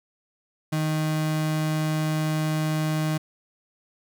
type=tone; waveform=35% pulse; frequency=155.56 Hz; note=D#3; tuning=in tune; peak=-21 dBFS; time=0.72-3.18 s; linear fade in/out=10 ms; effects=none